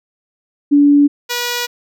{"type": "tone pair in turn", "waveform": ["sine", "5% pulse"], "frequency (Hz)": [287.7, 483.9], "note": ["D4", "B4"], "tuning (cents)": [-36, -35], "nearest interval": "major sixth", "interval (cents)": 901, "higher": "second", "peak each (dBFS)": -6, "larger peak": "neither", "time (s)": [[0.71, 1.08], [1.29, 1.67]], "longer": "second", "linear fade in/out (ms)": 20, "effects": []}